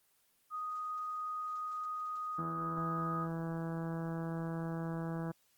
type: tone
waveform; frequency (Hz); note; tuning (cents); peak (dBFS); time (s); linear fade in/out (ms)
sine; 1244.5; D#6; 0; -36; 0.5-3.28; 50
type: harmonic tone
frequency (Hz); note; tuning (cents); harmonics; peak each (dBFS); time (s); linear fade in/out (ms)
164.81; E3; 0; 1 / 2 / 3 / 4 / 5 / 6 / 7 / 8 / 9 / 10; -37 / -43 / -47 / -49 / -51 / -53 / -54 / -55 / -56 / -57; 2.38-5.32; 10
effects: white hiss -72 dBFS RMS until 5.57 s + Opus 24 kbps